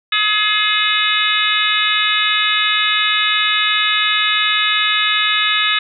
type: harmonic tone with a mistuned harmonic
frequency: 422.8 Hz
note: G#4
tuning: 31 cents sharp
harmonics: 3 / 4 / 5 / 6 / 7 / 8 / 9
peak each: -21 / -21 / -21 / -21 / -21 / -21 / -21 dBFS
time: 0.12-5.79 s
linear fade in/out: 5 ms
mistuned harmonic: 8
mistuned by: +69 cents
effects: none